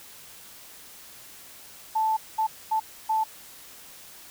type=tone bursts at uneven times; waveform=sine; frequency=878 Hz; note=A5; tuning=4 cents flat; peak=-21 dBFS; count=4; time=1.95-2.17 / 2.38-2.47 / 2.71-2.8 / 3.09-3.24 s; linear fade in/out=10 ms; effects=white hiss -47 dBFS RMS until 4.3 s